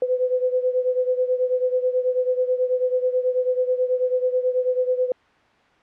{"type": "beating tone pair", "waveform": "sine", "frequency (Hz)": [503, 512.2], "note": ["B4", "C5"], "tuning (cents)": [32, -37], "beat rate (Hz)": 9.2, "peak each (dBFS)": [-20, -24], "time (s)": [0.02, 5.12], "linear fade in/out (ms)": 2, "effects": ["white hiss -56 dBFS RMS until 5.82 s", "low-pass 2000 Hz 12 dB/octave"]}